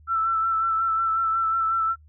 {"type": "tone with vibrato", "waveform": "sine", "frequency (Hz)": 1332, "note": "E6", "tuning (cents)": 18, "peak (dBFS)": -20, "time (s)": [0.07, 1.96], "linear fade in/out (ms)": 50, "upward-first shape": "sine", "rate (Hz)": 5.5, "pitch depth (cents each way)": 25, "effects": ["noise-tail reverb RT60 0.1 s tail -25 dB re dry", "added 76 Hz sine -49 dBFS peak until 2.08 s"]}